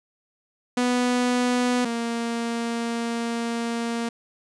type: tone pair in turn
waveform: sawtooth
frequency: 246.9 / 233 Hz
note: B3 / A#3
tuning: 0 / -1 cents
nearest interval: minor second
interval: 101 cents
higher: first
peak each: -16 / -21 dBFS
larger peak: first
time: 0.77-1.85 / 1.85-4.09 s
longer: second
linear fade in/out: 5 ms
effects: resampled to 22050 Hz